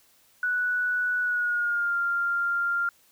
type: tone with pitch glide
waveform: sine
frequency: 1477 to 1394.1 Hz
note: F#6 to F6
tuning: -3 to -3 cents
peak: -23 dBFS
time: 0.43-2.89 s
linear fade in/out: 2 ms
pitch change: -100 cents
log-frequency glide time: 1.21-1.96 s
effects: white hiss -61 dBFS RMS until 3.11 s